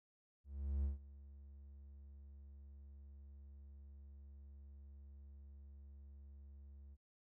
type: tone with ADSR envelope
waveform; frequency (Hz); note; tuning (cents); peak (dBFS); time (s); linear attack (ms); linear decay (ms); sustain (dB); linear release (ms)
triangle; 69.7; C#2; +10; -32; 0.44-6.97; 400; 140; -20; 39
effects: none